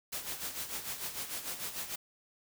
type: noise with tremolo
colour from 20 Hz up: white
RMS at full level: -37 dBFS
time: 0.12-1.96 s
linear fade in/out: 10 ms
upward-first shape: sine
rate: 6.7 Hz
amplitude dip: 65%
effects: none